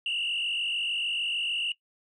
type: tone with frequency modulation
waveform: sine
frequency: 2823 Hz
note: F7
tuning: 18 cents sharp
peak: -25 dBFS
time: 0.06-1.72 s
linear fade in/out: 2 ms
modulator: 46.6 Hz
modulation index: 2.3
effects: noise-tail reverb RT60 0.1 s tail -21 dB re dry + tanh soft clip ceiling -24 dBFS

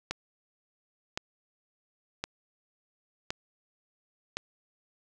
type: click train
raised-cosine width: 0.2 ms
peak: -14 dBFS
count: 5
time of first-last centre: 0.11-4.37 s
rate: 0.939 Hz
effects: none

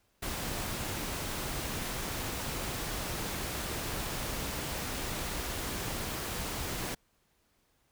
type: noise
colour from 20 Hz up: pink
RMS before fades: -36 dBFS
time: 0.22-6.95 s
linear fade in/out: 10 ms
effects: pink hiss -72 dBFS RMS until 7.91 s

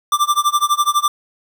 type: tone with tremolo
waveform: square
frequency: 1181 Hz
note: D6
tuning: 9 cents sharp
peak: -11 dBFS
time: 0.12-1.08 s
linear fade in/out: 2 ms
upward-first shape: sine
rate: 12 Hz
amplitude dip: 95%
effects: 8-bit

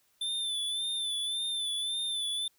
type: tone with vibrato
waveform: square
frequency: 3532 Hz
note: A7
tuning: 6 cents sharp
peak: -31 dBFS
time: 0.21-2.48 s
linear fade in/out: 5 ms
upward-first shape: sine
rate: 1.8 Hz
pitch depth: 49 cents each way
effects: white hiss -70 dBFS RMS until 2.58 s

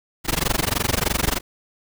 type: noise with amplitude modulation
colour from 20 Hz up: pink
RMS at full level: -18 dBFS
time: 0.24-1.41 s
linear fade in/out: 50 ms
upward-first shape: sine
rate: 23.2 Hz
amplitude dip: 100%
effects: none

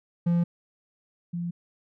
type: tone pair in turn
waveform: triangle / sine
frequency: 171.9 / 172.56 Hz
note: F3 / F3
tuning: -27 / -20 cents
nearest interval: unison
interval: 7 cents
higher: second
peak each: -18 / -28 dBFS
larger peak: first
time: 0.26-0.44 / 1.33-1.51 s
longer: neither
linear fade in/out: 10 ms
effects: none

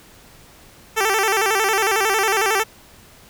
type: tone with vibrato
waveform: 10% pulse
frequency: 415.3 Hz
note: G#4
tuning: in tune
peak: -8 dBFS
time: 0.96-2.64 s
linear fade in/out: 20 ms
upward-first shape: square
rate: 11 Hz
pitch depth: 110 cents each way
effects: pink hiss -47 dBFS RMS until 3.29 s

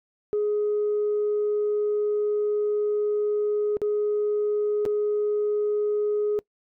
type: tone with dropouts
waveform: sine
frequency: 418 Hz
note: G#4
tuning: 11 cents sharp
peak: -20 dBFS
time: 0.33-6.39 s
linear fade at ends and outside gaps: 0 ms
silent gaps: 3.769-3.817 / 4.853-4.861 s
effects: noise-tail reverb RT60 0.1 s tail -24 dB re dry + tanh soft clip ceiling -18 dBFS

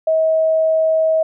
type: tone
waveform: sine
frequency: 639 Hz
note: D#5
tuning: 46 cents sharp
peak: -12 dBFS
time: 0.07-1.23 s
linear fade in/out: 5 ms
effects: none

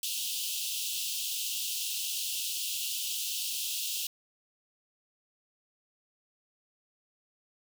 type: high-pass noise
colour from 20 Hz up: pink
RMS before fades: -34 dBFS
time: 0.03-4.07 s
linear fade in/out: 2 ms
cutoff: 2700 Hz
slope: 96 dB/octave
effects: none

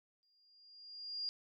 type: tone with exponential growth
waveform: sine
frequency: 4818 Hz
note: D8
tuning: 43 cents sharp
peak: -35 dBFS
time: 0.23-1.29 s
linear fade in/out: 0 ms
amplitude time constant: 230 ms
effects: none

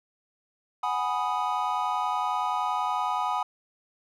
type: chord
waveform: triangle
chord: G# minor seventh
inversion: third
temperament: equal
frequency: 740 / 830.6 / 987.8 / 1244.5 Hz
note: F#5 / G#5 / B5 / D#6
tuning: 0 / 0 / 0 / 0 cents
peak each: -30 / -29 / -28 / -29 dBFS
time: 0.83-3.43 s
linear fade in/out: 5 ms
effects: none

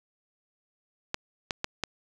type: clicks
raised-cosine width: 0.2 ms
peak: -11 dBFS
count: 4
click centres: 1.144 / 1.508 / 1.644 / 1.837 s
effects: none

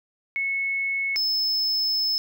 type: tone pair in turn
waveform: sine / triangle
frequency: 2197 / 5225 Hz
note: C#7 / E8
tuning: -16 / -16 cents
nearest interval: octave + minor third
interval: 1500 cents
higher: second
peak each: -23 / -20 dBFS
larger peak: second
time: 0.36-1.16 / 1.16-2.18 s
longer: second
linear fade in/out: 0 ms
effects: none

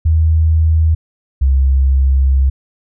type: tone pair in turn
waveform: sine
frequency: 79.8 / 66.97 Hz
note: D#2 / C2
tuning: +44 / +41 cents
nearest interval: minor third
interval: 303 cents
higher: first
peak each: -8 dBFS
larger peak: neither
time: 0.05-0.95 / 1.41-2.5 s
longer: second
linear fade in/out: 10 ms
effects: none

